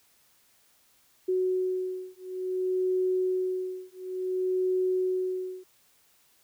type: beating tone pair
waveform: sine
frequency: 370 / 370.57 Hz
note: F#4 / F#4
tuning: 0 / +3 cents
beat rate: 0.57 Hz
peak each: -29 dBFS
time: 1.28-5.64 s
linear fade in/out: 10 ms
effects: white hiss -64 dBFS RMS until 6.43 s

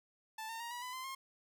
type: tone with pitch steps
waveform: sawtooth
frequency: 880 / 908.9 / 938.8 / 969.7 / 1001.6 / 1034.5 / 1068.5 Hz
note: A5 / A#5 / A#5 / B5 / B5 / C6 / C6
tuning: 0 / -44 / +12 / -32 / +24 / -20 / +36 cents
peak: -38 dBFS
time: 0.38-1.15 s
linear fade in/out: 5 ms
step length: 110 ms
effects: none

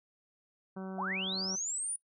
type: harmonic tone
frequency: 189.7 Hz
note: F#3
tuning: 43 cents sharp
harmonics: 1 / 2 / 3 / 4 / 5 / 6 / 7 / 8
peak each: -39 / -45 / -49 / -51 / -53 / -55 / -56 / -57 dBFS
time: 0.76-1.56 s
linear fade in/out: 10 ms
type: linear sweep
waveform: sine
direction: up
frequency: 655 to 9730 Hz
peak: -33 dBFS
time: 0.98-1.96 s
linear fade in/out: 5 ms
effects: noise-tail reverb RT60 0.1 s tail -19 dB re dry

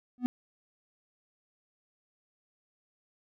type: tone with exponential growth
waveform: triangle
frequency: 247.2 Hz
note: B3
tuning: 2 cents sharp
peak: -18 dBFS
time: 0.18-0.26 s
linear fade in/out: 0 ms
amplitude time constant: 17 ms
effects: none

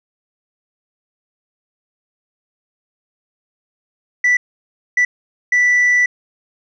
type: tone bursts at uneven times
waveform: sine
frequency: 1970 Hz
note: B6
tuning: 5 cents flat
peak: -8 dBFS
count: 3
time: 4.24-4.37 / 4.97-5.05 / 5.52-6.06 s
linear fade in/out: 5 ms
effects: tanh soft clip ceiling -9 dBFS

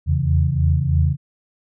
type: tone cluster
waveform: sine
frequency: 80.9 / 84.1 / 135.6 / 163.1 Hz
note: E2 / E2 / C#3 / E3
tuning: -32 / +35 / -38 / -18 cents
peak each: -20 / -19 / -19 / -25 dBFS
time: 0.06-1.17 s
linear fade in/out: 50 ms
effects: none

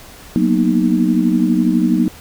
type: chord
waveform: sine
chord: B major seventh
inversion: second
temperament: equal with one note detuned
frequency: 185 / 233.1 / 245.2 / 311.1 Hz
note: F#3 / A#3 / B3 / D#4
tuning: 0 / 0 / -12 / 0 cents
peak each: -17 dBFS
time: 0.36-2.08 s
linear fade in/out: 0 ms
effects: pink hiss -39 dBFS RMS until 2.2 s

